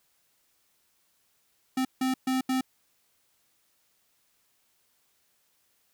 square tone bursts at uneven times, 259.8 Hz, C4, 12 cents flat, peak -25 dBFS, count 4, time 1.77-1.85 / 2.01-2.14 / 2.27-2.41 / 2.49-2.61 s, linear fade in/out 5 ms, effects white hiss -70 dBFS RMS until 5.93 s

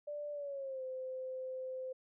sine tone with pitch glide, 587.3 to 517.2 Hz, D5 to C5, 0 to -20 cents, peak -39 dBFS, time 0.07-1.93 s, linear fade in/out 10 ms, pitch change -220 cents, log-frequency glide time 0.32-0.83 s, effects none

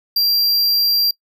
square tone, 4741 Hz, D8, 16 cents sharp, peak -14 dBFS, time 0.16-1.11 s, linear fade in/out 5 ms, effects noise-tail reverb RT60 0.1 s tail -25 dB re dry

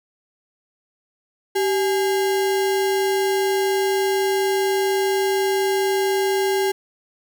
sine tone with sample-and-hold, 387.1 Hz, G4, 22 cents flat, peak -17 dBFS, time 1.55-6.72 s, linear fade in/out 10 ms, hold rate 1225 Hz, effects none

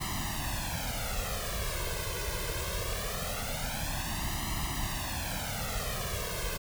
pink noise with flanger, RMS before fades -34 dBFS, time 0-6.58 s, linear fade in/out 20 ms, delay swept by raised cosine 1 to 1.96 ms, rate 0.22 Hz, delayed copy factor +1, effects none

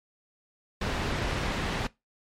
pink low-pass noise, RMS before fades -30 dBFS, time 0.81-1.87 s, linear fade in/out 5 ms, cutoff 3600 Hz, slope 12 dB/octave, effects noise-tail reverb RT60 0.2 s tail -20 dB re dry + MP3 64 kbps

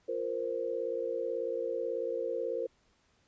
sine chord, F suspended fourth, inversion none, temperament just, 349.2 / 465.6 / 523.8 Hz, F4 / Bb4 / C5, 0 / -2 / +2 cents, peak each -40 / -34 / -35 dBFS, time 0.08-2.67 s, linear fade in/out 10 ms, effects pink hiss -70 dBFS RMS until 3.27 s + resampled to 16000 Hz

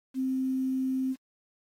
sine tone with quantisation, 261.6 Hz, C4, in tune, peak -26 dBFS, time 0.14-1.16 s, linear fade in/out 50 ms, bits 9, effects AAC 48 kbps

